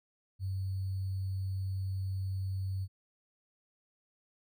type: tone with sample-and-hold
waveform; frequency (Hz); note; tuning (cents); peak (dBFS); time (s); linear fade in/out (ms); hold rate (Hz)
sine; 95.4; G2; -47; -32; 0.39-2.88; 50; 4410
effects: none